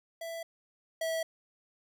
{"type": "tone pair in turn", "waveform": "square", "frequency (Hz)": [663, 651.2], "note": ["E5", "E5"], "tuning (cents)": [10, -21], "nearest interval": "unison", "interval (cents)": 31, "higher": "first", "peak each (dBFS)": [-38, -31], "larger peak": "second", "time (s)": [[0.21, 0.43], [1.01, 1.23]], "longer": "neither", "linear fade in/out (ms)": 5, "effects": []}